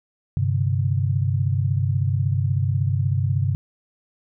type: chord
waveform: sine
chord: G suspended fourth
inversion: none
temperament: just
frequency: 98 / 130.67 / 147 Hz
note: G2 / C3 / D3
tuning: 0 / -2 / +2 cents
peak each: -21 / -22 / -27 dBFS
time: 0.37-3.55 s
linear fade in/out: 0 ms
effects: none